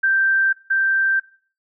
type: tone pair in turn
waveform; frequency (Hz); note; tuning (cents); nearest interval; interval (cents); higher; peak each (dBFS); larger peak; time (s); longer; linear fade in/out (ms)
sine; 1568 / 1568; G6 / G6; 0 / 0; unison; 0; neither; -14 / -15; first; 0.03-0.53 / 0.7-1.2; neither; 10
effects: noise-tail reverb RT60 0.4 s tail -17 dB re dry